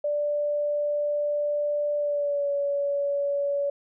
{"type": "tone with pitch glide", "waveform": "sine", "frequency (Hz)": [587.3, 567.3], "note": ["D5", "C#5"], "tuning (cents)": [0, 40], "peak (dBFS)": -23, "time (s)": [0.04, 3.7], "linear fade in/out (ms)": 5, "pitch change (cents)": -60, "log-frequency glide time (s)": [1.97, 2.5], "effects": []}